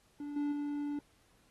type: tone with level steps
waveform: triangle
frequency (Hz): 290.5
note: D4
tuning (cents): -19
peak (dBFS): -37 / -29 / -32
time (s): 0.2-0.99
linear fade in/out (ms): 2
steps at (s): 0.36 / 0.52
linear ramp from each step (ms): 5
effects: pink hiss -69 dBFS RMS until 1.5 s + AAC 32 kbps